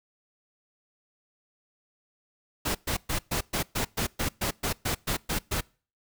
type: noise bursts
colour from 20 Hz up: pink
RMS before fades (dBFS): -28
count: 14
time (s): 2.65-5.61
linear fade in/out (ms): 10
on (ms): 100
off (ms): 120
effects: noise-tail reverb RT60 0.4 s tail -25 dB re dry